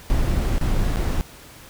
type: noise with dropouts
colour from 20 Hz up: brown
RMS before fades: -20 dBFS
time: 0.1-1.21 s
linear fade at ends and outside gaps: 0 ms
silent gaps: 0.582-0.612 / 0.959-0.969 s
effects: pink hiss -44 dBFS RMS until 1.69 s